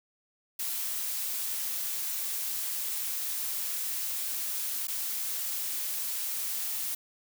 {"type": "noise with dropouts", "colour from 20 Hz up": "blue", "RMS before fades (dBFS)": -33, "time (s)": [0.59, 6.95], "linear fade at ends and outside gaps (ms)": 5, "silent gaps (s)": [4.872, 4.881], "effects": []}